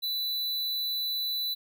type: tone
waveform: square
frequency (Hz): 3979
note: B7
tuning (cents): +12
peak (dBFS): -29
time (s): 0.02-1.55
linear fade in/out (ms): 20
effects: none